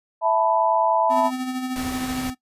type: chord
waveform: sine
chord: E suspended fourth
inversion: none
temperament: just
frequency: 659.3 / 879 / 988.9 Hz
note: E5 / A5 / B5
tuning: 0 / -2 / +2 cents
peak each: -20 / -21 / -22 dBFS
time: 0.21-1.31 s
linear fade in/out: 50 ms
type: tone with tremolo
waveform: square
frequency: 255.9 Hz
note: C4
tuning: 38 cents flat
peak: -24 dBFS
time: 1.09-2.35 s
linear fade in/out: 50 ms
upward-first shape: sine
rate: 13 Hz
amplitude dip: 45%
type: noise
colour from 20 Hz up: pink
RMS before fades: -33 dBFS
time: 1.76-2.3 s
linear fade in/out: 0 ms
effects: noise-tail reverb RT60 0.1 s tail -18 dB re dry + resampled to 32000 Hz